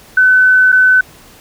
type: tone with dropouts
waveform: sine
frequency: 1511 Hz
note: F#6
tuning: 36 cents sharp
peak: -5 dBFS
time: 0.17-1.01 s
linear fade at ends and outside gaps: 5 ms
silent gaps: 0.72-0.725 s
effects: pink hiss -41 dBFS RMS until 1.4 s